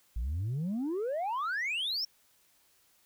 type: exponential sweep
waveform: sine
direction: up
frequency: 51.7 to 5600 Hz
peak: -28 dBFS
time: 0.16-2.05 s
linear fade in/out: 5 ms
effects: tanh soft clip ceiling -29 dBFS + white hiss -67 dBFS RMS until 3.05 s